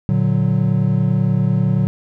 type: chord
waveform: triangle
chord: Bb augmented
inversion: none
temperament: equal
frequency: 116.54 / 146.83 / 185 Hz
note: Bb2 / D3 / F#3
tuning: 0 / 0 / 0 cents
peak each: -16 dBFS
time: 0.09-1.87 s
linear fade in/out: 0 ms
effects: none